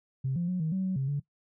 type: tone with pitch steps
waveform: sine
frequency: 133 / 173.2 / 181.9 / 158.6 / 189.3 / 187.5 / 134.6 / 143.1 Hz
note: C3 / F3 / F#3 / D#3 / F#3 / F#3 / C3 / D3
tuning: +29 / -14 / -29 / +33 / +40 / +23 / +49 / -45 cents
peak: -26 dBFS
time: 0.24-1.2 s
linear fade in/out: 10 ms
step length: 120 ms
effects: noise-tail reverb RT60 0.1 s tail -19 dB re dry + tanh soft clip ceiling -22 dBFS